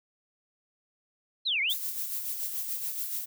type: exponential two-way sweep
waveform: sine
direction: down then up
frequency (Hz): 4304 to 2069 to 3893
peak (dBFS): -25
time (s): 1.45-1.74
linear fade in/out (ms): 20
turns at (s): 1.61
type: noise with tremolo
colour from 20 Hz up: violet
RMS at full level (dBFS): -32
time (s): 1.69-3.26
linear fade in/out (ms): 20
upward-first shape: sine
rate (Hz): 7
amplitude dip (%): 45
effects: none